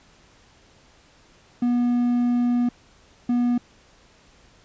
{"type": "tone bursts at uneven times", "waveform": "triangle", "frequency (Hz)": 242.5, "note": "B3", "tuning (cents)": -31, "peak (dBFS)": -16, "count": 2, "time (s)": [[1.62, 2.69], [3.29, 3.58]], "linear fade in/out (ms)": 5, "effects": ["pink hiss -55 dBFS RMS until 4.64 s", "resampled to 16000 Hz"]}